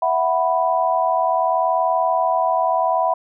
sine chord, E suspended second, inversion none, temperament equal, 659.3 / 740 / 987.8 Hz, E5 / F#5 / B5, 0 / 0 / 0 cents, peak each -20 dBFS, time 0.02-3.14 s, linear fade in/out 5 ms, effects none

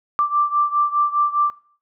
sine beating tone pair, 1174.7 / 1179.6 Hz, D6 / D6, 0 / +7 cents, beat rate 4.9 Hz, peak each -18 / -21 dBFS, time 0.19-1.5 s, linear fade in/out 0 ms, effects noise-tail reverb RT60 0.5 s tail -19 dB re dry

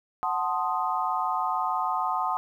sine chord, F# diminished seventh, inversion none, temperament equal, 740 / 880 / 1046.5 / 1244.5 Hz, F#5 / A5 / C6 / Eb6, 0 / 0 / 0 / 0 cents, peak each -30 dBFS, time 0.23-2.37 s, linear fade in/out 0 ms, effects 10-bit

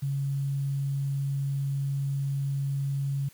sine tone with quantisation, 138.59 Hz, C#3, in tune, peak -26 dBFS, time 0.02-3.29 s, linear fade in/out 10 ms, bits 9, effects white hiss -57 dBFS RMS until 3.33 s

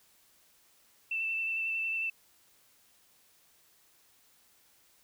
sine tone with vibrato, 2664 Hz, E7, 18 cents sharp, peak -30 dBFS, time 1.11-2.1 s, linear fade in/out 5 ms, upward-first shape square, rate 11 Hz, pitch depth 14 cents each way, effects white hiss -65 dBFS RMS until 5.03 s

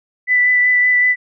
sine tone with vibrato, 1986 Hz, B6, 9 cents sharp, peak -10 dBFS, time 0.27-1.16 s, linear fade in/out 50 ms, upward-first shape sine, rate 5.3 Hz, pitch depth 12 cents each way, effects none

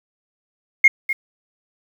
sine tone with echo, 2141 Hz, C7, 39 cents sharp, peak -5 dBFS, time 0.84-0.88 s, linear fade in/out 5 ms, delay 250 ms, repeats 1, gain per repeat -13 dB, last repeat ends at 1.13 s, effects tanh soft clip ceiling -1 dBFS + 7-bit

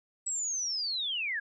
sine linear sweep, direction down, 7902 to 1600 Hz, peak -30 dBFS, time 0.26-1.4 s, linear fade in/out 10 ms, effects none

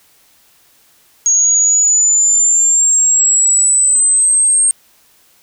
sine exponential sweep, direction up, 6600 to 8560 Hz, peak -8 dBFS, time 1.26-4.71 s, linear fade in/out 0 ms, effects white hiss -51 dBFS RMS until 5.42 s

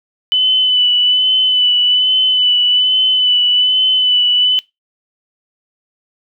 sine tone with vibrato, 3000 Hz, F#7, 23 cents sharp, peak -9 dBFS, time 0.32-4.59 s, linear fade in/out 0 ms, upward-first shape sine, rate 1.2 Hz, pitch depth 24 cents each way, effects noise-tail reverb RT60 0.2 s tail -21 dB re dry

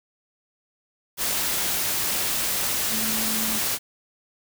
sine tone in noise, 220 Hz, A3, in tune, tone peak -31 dBFS, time 2.89-3.61 s, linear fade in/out 50 ms, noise white, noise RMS -25 dBFS, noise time 1.17-3.79 s, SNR -9 dB, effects none

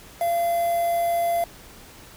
triangle tone with quantisation, 685 Hz, F5, 34 cents flat, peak -18 dBFS, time 0.21-1.44 s, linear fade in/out 2 ms, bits 6, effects pink hiss -46 dBFS RMS until 2.16 s

